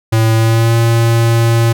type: tone with pitch glide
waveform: square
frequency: 112.1 to 115.58 Hz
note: A2 to A#2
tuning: +33 to -14 cents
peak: -9 dBFS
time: 0.12-1.73 s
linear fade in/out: 10 ms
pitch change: +53 cents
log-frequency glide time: 0.35-0.75 s
effects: none